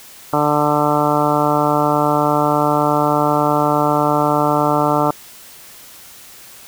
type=harmonic tone; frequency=148.3 Hz; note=D3; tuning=17 cents sharp; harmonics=1 / 2 / 3 / 4 / 5 / 6 / 7 / 8 / 9; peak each=-23 / -20 / -23 / -20 / -21 / -20 / -25 / -22 / -24 dBFS; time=0.33-5.11 s; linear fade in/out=2 ms; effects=white hiss -40 dBFS RMS until 6.67 s